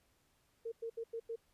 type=tone bursts at uneven times; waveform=sine; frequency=457.7 Hz; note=A#4; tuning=32 cents flat; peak=-38 dBFS; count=5; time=0.65-0.72 / 0.82-0.9 / 0.97-1.04 / 1.13-1.2 / 1.29-1.36 s; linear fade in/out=10 ms; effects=pink hiss -74 dBFS RMS until 1.53 s + resampled to 32000 Hz